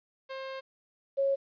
sawtooth / sine tone pair in turn, 532 / 548.9 Hz, C5 / C#5, +29 / -17 cents, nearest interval minor second, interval 54 cents, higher second, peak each -33 / -24 dBFS, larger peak second, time 0.29-0.61 / 1.17-1.36 s, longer first, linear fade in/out 20 ms, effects resampled to 11025 Hz + 11-bit

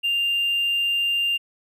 triangle tone with hard clipping, 2794 Hz, F7, in tune, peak -20 dBFS, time 0.03-1.38 s, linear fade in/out 20 ms, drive 4 dB, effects none

